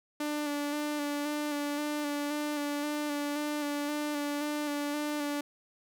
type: tone with vibrato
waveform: sawtooth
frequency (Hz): 293.7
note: D4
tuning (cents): 0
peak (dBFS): -27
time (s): 0.2-5.41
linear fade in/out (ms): 5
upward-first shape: square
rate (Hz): 1.9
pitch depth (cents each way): 21
effects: none